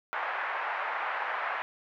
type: band-pass noise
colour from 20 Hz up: pink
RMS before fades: -33 dBFS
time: 0.13-1.62 s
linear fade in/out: 0 ms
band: 740 to 2000 Hz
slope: 24 dB/octave
effects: none